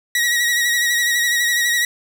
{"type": "tone with vibrato", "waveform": "sawtooth", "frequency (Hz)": 1910, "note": "A#6", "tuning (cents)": 42, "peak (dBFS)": -12, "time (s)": [0.15, 1.85], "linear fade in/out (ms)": 2, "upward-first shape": "sine", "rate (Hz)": 12, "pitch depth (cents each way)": 39, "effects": []}